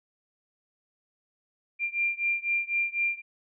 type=beating tone pair; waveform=sine; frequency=2382 / 2386 Hz; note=D7 / D7; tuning=+24 / +27 cents; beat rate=4 Hz; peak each=-28 / -29 dBFS; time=1.79-3.22 s; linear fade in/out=50 ms; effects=none